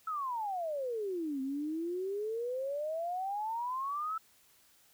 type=exponential two-way sweep; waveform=sine; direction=down then up; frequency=1329 to 261.6 to 1329 Hz; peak=-33 dBFS; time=0.07-4.18 s; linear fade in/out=5 ms; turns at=1.41 s; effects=white hiss -65 dBFS RMS until 4.93 s